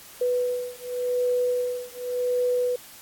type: beating tone pair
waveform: sine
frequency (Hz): 493.8 / 494.68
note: B4 / B4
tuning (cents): 0 / +3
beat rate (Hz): 0.88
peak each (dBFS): -26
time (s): 0.21-2.76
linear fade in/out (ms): 5
effects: white hiss -46 dBFS RMS until 3.01 s + AAC 64 kbps